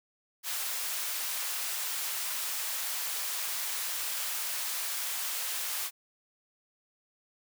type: high-pass noise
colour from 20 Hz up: white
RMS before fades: -34 dBFS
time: 0.43-5.91 s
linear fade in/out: 50 ms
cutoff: 790 Hz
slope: 12 dB/octave
effects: none